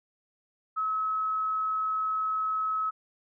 sine tone, 1287 Hz, E6, 42 cents flat, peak -26 dBFS, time 0.76-2.91 s, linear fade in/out 20 ms, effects none

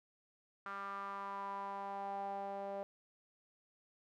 sawtooth tone with band-pass filter sweep, 198.2 Hz, G3, 19 cents sharp, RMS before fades -43 dBFS, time 0.66-2.83 s, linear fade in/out 0 ms, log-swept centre 1300 to 650 Hz, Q 5.8, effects none

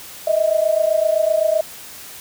sine tone pair together, 620.2 / 648 Hz, D#5 / E5, -6 / -30 cents, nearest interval minor second, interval 76 cents, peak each -17 dBFS, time 0.27-1.61 s, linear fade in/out 5 ms, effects white hiss -37 dBFS RMS until 2.2 s

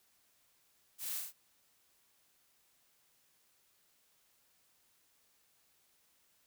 blue noise with echo, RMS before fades -42 dBFS, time 0.98-1.22 s, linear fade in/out 50 ms, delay 36 ms, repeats 3, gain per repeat -2 dB, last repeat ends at 1.328 s, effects white hiss -72 dBFS RMS until 6.46 s

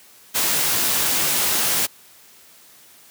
white noise with comb filter, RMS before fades -20 dBFS, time 0.34-1.87 s, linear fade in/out 20 ms, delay 17 ms, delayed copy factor -0.5, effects white hiss -49 dBFS RMS until 3.1 s + high-pass 100 Hz 12 dB/octave

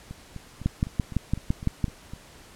two click trains, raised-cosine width 5 ms, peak -24 / -10 dBFS, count 9 / 8, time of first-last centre 0.11-2.135 / 0.66-1.842 s, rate 3.95 / 5.92 Hz, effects pink hiss -50 dBFS RMS until 2.55 s + low-pass 11000 Hz 12 dB/octave

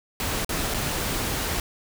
pink noise with dropouts, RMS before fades -27 dBFS, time 0.2-1.6 s, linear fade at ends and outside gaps 1 ms, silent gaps 0.447-0.492 / 0.74-0.744 s, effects none

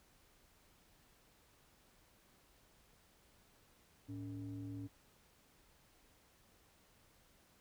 triangle ring-modulated tone, 87.31 Hz, F2, in tune, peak -38 dBFS, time 4.08-4.88 s, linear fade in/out 20 ms, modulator 196 Hz, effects pink hiss -69 dBFS RMS until 7.6 s

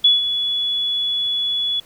sine tone with ADSR envelope, 3404 Hz, G#7, 42 cents sharp, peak -8 dBFS, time 0.04-1.8 s, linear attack 8 ms, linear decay 160 ms, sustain -10 dB, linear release 4 ms, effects pink hiss -49 dBFS RMS until 1.85 s

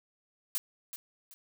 blue noise with echo, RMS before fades -32 dBFS, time 0.55-0.58 s, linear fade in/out 0 ms, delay 380 ms, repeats 2, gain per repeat -10 dB, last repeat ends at 1.34 s, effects none

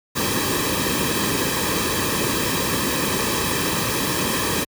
pink noise with comb filter, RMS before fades -22 dBFS, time 0.15-4.65 s, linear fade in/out 20 ms, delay 1.4 ms, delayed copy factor -0.7, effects high-pass 60 Hz 12 dB/octave

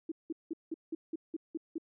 sine tone bursts, 324.3 Hz, E4, 28 cents flat, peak -33 dBFS, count 9, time 0.09-1.782 s, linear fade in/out 5 ms, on 28 ms, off 180 ms, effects none

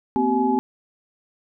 sine tone cluster, 233.1 / 256.8 / 386.1 / 847 Hz, A#3 / C4 / G4 / G#5, 0 / -32 / -26 / +34 cents, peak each -26 / -21 / -24 / -22 dBFS, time 0.16-0.59 s, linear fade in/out 0 ms, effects none

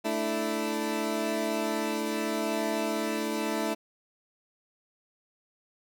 20% pulse chord, A suspended fourth, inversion none, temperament equal, 220 / 293.7 / 329.6 Hz, A3 / D4 / E4, 0 / 0 / 0 cents, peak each -27 / -29 / -27 dBFS, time 0.04-3.75 s, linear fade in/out 20 ms, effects none

